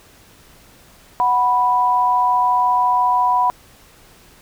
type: tone pair together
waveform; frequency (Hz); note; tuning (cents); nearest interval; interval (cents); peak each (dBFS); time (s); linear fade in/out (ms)
sine; 740 / 985.7; F#5 / B5; 0 / -4; perfect fourth; 496; -19 / -14; 1.2-3.5; 0
effects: pink hiss -48 dBFS RMS until 4.41 s